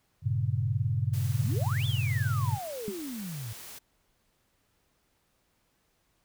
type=chord; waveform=sine; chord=G diminished; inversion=none; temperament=equal; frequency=98 / 116.54 / 138.59 Hz; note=G2 / Bb2 / Db3; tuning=0 / 0 / 0 cents; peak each=-30 / -29 / -31 dBFS; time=0.22-2.59 s; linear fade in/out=50 ms
type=noise; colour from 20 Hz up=white; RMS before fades=-45 dBFS; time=1.13-3.79 s; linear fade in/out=10 ms
type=exponential two-way sweep; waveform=sine; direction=up then down; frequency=104.2 to 3584 to 104.2 Hz; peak=-35 dBFS; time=1.37-3.53 s; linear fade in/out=5 ms; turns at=1.86 s
type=tone with exponential decay; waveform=sine; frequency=207.7 Hz; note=G#3; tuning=in tune; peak=-27 dBFS; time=2.88-2.97 s; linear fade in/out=0 ms; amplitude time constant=19 ms
effects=pink hiss -72 dBFS RMS until 6.24 s